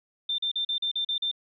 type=tone bursts; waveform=sine; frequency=3580 Hz; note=A7; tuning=29 cents sharp; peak=-25 dBFS; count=8; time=0.29-1.314 s; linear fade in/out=5 ms; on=93 ms; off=40 ms; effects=none